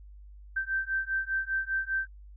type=beating tone pair; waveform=sine; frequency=1557 / 1562 Hz; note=G6 / G6; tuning=-12 / -7 cents; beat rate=5 Hz; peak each=-31 dBFS; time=0.56-2.07 s; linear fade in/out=10 ms; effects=added 50 Hz sine -46 dBFS peak until 2.36 s